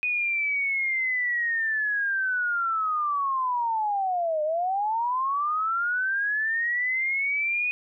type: linear two-way sweep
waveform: sine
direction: down then up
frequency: 2489 to 599 to 2489 Hz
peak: -23 dBFS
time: 0.03-7.71 s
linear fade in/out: 0 ms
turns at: 4.43 s
effects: none